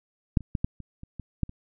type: clicks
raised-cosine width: 5 ms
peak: -7 / -29 / -14 / -12 / -28 / -29 / -24 / -12 / -28 dBFS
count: 9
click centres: 0.372 / 0.407 / 0.552 / 0.645 / 0.803 / 1.034 / 1.197 / 1.433 / 1.494 s
effects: none